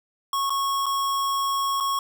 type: tone with dropouts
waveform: square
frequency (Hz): 1100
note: C#6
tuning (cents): -14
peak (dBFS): -23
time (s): 0.33-1.99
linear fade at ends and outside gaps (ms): 2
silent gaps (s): 0.496-0.503 / 0.859-0.864 / 1.802-1.806
effects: none